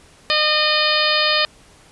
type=harmonic tone with a mistuned harmonic; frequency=609 Hz; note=D#5; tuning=37 cents flat; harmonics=1 / 2 / 3 / 4 / 5 / 6 / 7 / 8; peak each=-23 / -23 / -23 / -23 / -23 / -23 / -23 / -23 dBFS; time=0.3-1.45 s; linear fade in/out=0 ms; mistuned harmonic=4; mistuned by=+17 cents; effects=pink hiss -49 dBFS RMS until 1.91 s + resampled to 24000 Hz